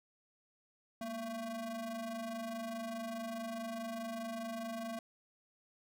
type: ring-modulated tone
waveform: square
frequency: 221.3 Hz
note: A3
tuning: 10 cents sharp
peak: -37 dBFS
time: 1.01-4.99 s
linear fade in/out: 2 ms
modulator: 455 Hz
effects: none